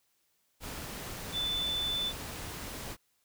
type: tone in noise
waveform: sine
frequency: 3511 Hz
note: A7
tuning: 4 cents flat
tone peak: -30 dBFS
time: 1.32-2.13 s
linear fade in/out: 50 ms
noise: pink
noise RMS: -41 dBFS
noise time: 0.6-2.97 s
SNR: +8 dB
effects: white hiss -74 dBFS RMS until 3.24 s